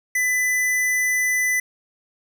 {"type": "tone", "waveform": "square", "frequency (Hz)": 2000, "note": "B6", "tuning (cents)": 21, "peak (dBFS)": -19, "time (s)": [0.15, 1.6], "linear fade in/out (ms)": 5, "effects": []}